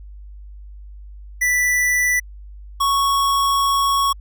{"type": "tone pair in turn", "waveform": "square", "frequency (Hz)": [1975.5, 1108.7], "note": ["B6", "C#6"], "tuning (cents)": [0, 0], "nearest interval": "minor seventh", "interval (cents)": 1000, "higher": "first", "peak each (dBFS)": [-16, -16], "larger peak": "neither", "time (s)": [[1.41, 2.2], [2.8, 4.13]], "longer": "second", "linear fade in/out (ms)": 10, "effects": ["added 50 Hz sine -35 dBFS peak until 4.2 s"]}